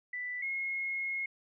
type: tone pair in turn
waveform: sine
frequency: 1982 / 2160 Hz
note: B6 / C#7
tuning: +6 / -45 cents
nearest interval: minor second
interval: 149 cents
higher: second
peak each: -35 / -32 dBFS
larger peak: second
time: 0.13-0.42 / 0.42-1.26 s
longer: second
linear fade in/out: 5 ms
effects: none